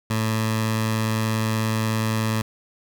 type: tone with notch filter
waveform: 15% pulse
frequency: 110.4 Hz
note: A2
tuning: 6 cents sharp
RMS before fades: -23 dBFS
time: 0.1-2.42 s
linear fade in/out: 5 ms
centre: 370 Hz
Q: 1.3
effects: none